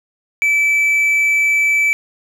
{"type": "tone", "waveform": "triangle", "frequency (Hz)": 2312, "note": "D7", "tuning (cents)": -28, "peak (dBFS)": -10, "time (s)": [0.42, 1.93], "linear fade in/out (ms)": 0, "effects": []}